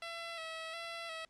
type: tone with vibrato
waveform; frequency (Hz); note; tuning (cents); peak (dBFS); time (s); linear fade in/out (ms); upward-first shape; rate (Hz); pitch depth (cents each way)
10% pulse; 660; E5; +2; -33; 0.02-1.25; 2; square; 1.4; 33
effects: pink hiss -73 dBFS RMS until 1.29 s + low-pass 7000 Hz 12 dB/octave